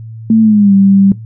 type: tone with pitch glide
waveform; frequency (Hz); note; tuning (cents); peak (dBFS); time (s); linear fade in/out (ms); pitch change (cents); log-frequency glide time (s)
sine; 222.6 to 196.04; A3 to G3; +20 to 0; -4; 0.3-1.12; 2; -220; 0.41-0.73
effects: noise-tail reverb RT60 0.2 s tail -20 dB re dry + added 112 Hz sine -25 dBFS peak until 1.25 s